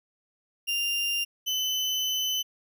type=tone pair in turn; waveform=35% pulse; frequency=2794 / 3026 Hz; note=F7 / F#7; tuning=0 / +38 cents; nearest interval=minor second; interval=138 cents; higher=second; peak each=-24 dBFS; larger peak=neither; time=0.67-1.25 / 1.46-2.43 s; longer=second; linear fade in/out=20 ms; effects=none